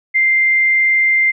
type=tone; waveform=sine; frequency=2093 Hz; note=C7; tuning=in tune; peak=-10 dBFS; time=0.14-1.32 s; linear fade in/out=20 ms; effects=none